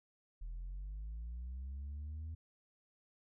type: linear sweep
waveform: sine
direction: up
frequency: 39.06 to 81.4 Hz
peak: -39 dBFS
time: 0.41-2.35 s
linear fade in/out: 10 ms
effects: tanh soft clip ceiling -40 dBFS